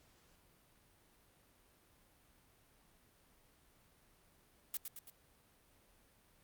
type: noise with echo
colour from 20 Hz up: blue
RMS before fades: -39 dBFS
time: 4.74-4.77 s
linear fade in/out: 2 ms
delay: 110 ms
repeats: 3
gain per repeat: -5 dB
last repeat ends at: 5.1 s
effects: pink hiss -69 dBFS RMS until 6.43 s + Opus 48 kbps